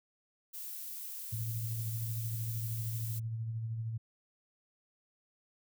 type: noise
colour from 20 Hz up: violet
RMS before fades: -43 dBFS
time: 0.53-3.2 s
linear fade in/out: 20 ms
type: tone with tremolo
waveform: sine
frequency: 113 Hz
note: A2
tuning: 47 cents sharp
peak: -33 dBFS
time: 1.32-3.98 s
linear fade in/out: 10 ms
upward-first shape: sine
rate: 13 Hz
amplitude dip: 35%
effects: none